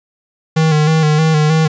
square tone with vibrato, 155.56 Hz, D#3, in tune, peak -10 dBFS, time 0.56-1.68 s, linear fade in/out 10 ms, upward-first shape square, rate 3.2 Hz, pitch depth 39 cents each way, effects resampled to 16000 Hz + 8-bit

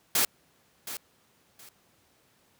white noise with echo, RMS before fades -24 dBFS, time 0.15-0.25 s, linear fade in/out 2 ms, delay 720 ms, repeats 2, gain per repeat -13 dB, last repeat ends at 1.69 s, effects pink hiss -65 dBFS RMS until 2.59 s + high-pass 100 Hz 12 dB/octave

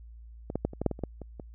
clicks, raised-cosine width 2 ms, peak -21 / -15 / -13 / -28 / -17 / -10 / -19 / -30 / -17 / -27 / -26 dBFS, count 11, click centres 0.501 / 0.556 / 0.65 / 0.734 / 0.816 / 0.863 / 0.913 / 0.991 / 1.037 / 1.217 / 1.398 s, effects added 57 Hz sine -45 dBFS peak until 1.54 s

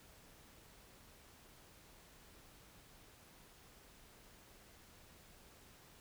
silence, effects pink hiss -62 dBFS RMS until 6 s

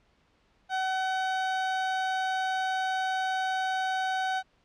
30% pulse tone, 755 Hz, F#5, 35 cents sharp, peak -24 dBFS, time 0.69-4.43 s, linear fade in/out 50 ms, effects pink hiss -67 dBFS RMS until 4.64 s + low-pass 4000 Hz 12 dB/octave

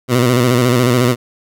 15% pulse tone with vibrato, 123.47 Hz, B2, in tune, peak -4 dBFS, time 0.08-1.16 s, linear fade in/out 50 ms, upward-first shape square, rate 14 Hz, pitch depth 57 cents each way, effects none

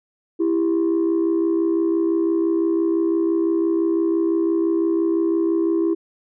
sine tone pair together, 330.8 / 396.7 Hz, E4 / G4, +6 / +21 cents, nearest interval minor third, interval 315 cents, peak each -16 / -21 dBFS, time 0.39-5.95 s, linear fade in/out 20 ms, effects tanh soft clip ceiling -13 dBFS

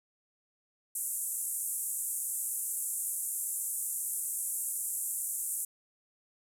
pink band-pass noise, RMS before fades -35 dBFS, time 0.95-5.65 s, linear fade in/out 5 ms, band 7800 to 13000 Hz, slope 48 dB/octave, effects none

